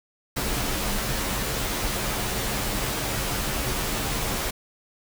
pink noise with comb filter, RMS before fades -27 dBFS, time 0.36-4.51 s, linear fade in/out 10 ms, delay 12 ms, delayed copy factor -0.65, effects none

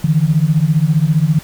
sine beating tone pair, 148.3 / 163.3 Hz, D3 / E3, +17 / -16 cents, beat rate 15 Hz, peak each -13 dBFS, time 0.04-1.39 s, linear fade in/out 5 ms, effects pink hiss -37 dBFS RMS until 1.43 s

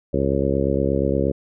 harmonic tone, 68.5 Hz, C#2, 20 cents flat, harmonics 1 / 2 / 3 / 4 / 5 / 6 / 7 / 8, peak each -26 / -26 / -26 / -26 / -26 / -26 / -26 / -26 dBFS, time 0.13-1.32 s, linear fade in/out 10 ms, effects none

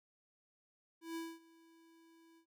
square tone with ADSR envelope, 329.6 Hz, E4, in tune, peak -40 dBFS, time 1.01-2.46 s, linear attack 150 ms, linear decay 230 ms, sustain -23 dB, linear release 88 ms, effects none

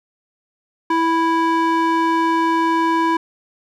square tone with band-pass filter, 329.3 Hz, E4, 2 cents flat, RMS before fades -17 dBFS, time 0.9-3.17 s, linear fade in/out 5 ms, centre 940 Hz, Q 1.4, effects none

